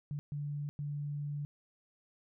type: tone bursts at uneven times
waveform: sine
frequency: 145.5 Hz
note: D3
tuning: 16 cents flat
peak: -35 dBFS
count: 3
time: 0.11-0.19 / 0.32-0.69 / 0.79-1.45 s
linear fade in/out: 0 ms
effects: none